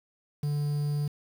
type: tone with quantisation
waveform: triangle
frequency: 146.4 Hz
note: D3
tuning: 5 cents flat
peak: -24 dBFS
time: 0.43-1.08 s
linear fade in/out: 5 ms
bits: 8
effects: none